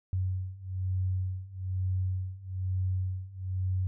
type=beating tone pair; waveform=sine; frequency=92.5 / 93.6 Hz; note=F#2 / F#2; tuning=0 / +20 cents; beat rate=1.1 Hz; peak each=-33 / -31 dBFS; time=0.13-3.87 s; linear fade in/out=0 ms; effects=none